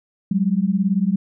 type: beating tone pair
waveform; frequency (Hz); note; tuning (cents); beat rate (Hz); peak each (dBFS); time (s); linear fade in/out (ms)
sine; 185 / 203; F#3 / G#3; 0 / -39; 18; -19; 0.31-1.16; 5
effects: none